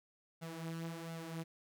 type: tone with flanger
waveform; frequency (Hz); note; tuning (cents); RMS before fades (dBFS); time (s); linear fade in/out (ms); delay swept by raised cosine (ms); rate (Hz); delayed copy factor
sawtooth; 164.81; E3; 0; -44; 0.41-1.44; 20; 1.4 to 6.8; 1.4; +0.6
effects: none